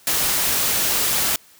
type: noise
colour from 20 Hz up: white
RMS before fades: -20 dBFS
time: 0.07-1.36 s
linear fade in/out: 2 ms
effects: white hiss -51 dBFS RMS until 1.59 s